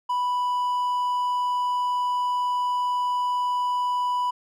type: tone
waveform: triangle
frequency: 987.8 Hz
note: B5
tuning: in tune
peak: -20 dBFS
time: 0.09-4.31 s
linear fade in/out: 10 ms
effects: none